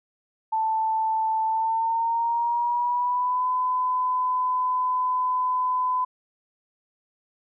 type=tone with pitch glide; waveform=sine; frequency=883 to 1008.5 Hz; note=A5 to B5; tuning=+6 to +36 cents; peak=-21 dBFS; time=0.52-6.05 s; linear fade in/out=10 ms; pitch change=+230 cents; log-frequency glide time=1.46-3.47 s; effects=none